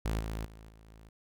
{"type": "tone with level steps", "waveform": "sawtooth", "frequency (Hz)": 54.5, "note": "A1", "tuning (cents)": -16, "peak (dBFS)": [-26, -31, -45, -50, -48], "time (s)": [0.05, 1.09], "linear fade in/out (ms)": 5, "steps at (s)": [0.2, 0.45, 0.69, 0.88], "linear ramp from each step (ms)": 5, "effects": []}